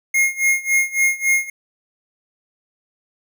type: tone with tremolo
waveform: square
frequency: 2144 Hz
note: C7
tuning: 42 cents sharp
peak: -13 dBFS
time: 0.14-1.5 s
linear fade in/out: 5 ms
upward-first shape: sine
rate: 3.6 Hz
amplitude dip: 90%
effects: none